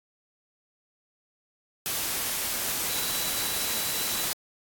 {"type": "tone in noise", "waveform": "sine", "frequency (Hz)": 3951, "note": "B7", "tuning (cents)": 0, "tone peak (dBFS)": -37, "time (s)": [2.9, 4.26], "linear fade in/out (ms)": 0, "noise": "white", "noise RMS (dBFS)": -29, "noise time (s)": [1.86, 4.33], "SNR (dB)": -11, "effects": ["AAC 64 kbps"]}